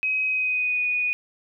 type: tone with pitch glide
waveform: sine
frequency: 2534 to 2472 Hz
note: D#7 to D#7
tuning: +31 to -12 cents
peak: -21 dBFS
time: 0.03-1.13 s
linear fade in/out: 0 ms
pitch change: -43 cents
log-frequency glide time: 0.25-0.83 s
effects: none